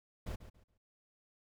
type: noise with echo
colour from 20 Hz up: brown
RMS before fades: -40 dBFS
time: 0.26-0.36 s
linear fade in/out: 10 ms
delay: 140 ms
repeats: 3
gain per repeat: -12 dB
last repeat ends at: 0.78 s
effects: none